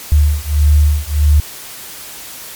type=beating tone pair; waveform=sine; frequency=73.42 / 75.02 Hz; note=D2 / D2; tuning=0 / +37 cents; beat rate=1.6 Hz; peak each=-11 dBFS; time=0.12-1.4 s; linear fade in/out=0 ms; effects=white hiss -31 dBFS RMS until 2.55 s + MP3 96 kbps